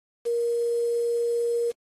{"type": "tone with quantisation", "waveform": "sine", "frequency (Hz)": 471.2, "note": "A#4", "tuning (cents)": 19, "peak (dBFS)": -22, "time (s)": [0.25, 1.72], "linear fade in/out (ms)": 20, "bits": 7, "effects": ["AAC 32 kbps"]}